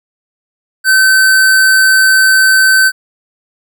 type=tone; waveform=square; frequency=1536 Hz; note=G6; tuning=36 cents flat; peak=-6 dBFS; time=0.84-2.92 s; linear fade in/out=50 ms; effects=none